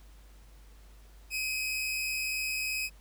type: tone pair together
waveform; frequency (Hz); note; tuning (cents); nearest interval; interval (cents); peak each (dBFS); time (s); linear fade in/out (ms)
sawtooth; 2400 / 2543; D7 / D#7; +37 / +37; minor second; 100; -36 / -28; 1.3-2.9; 50
effects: added 50 Hz sine -51 dBFS peak until 3 s + pink hiss -62 dBFS RMS until 3 s